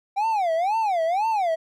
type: tone with vibrato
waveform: triangle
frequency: 764 Hz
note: G5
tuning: 45 cents flat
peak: -18 dBFS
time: 0.16-1.56 s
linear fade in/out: 20 ms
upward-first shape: sine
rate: 2 Hz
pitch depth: 290 cents each way
effects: none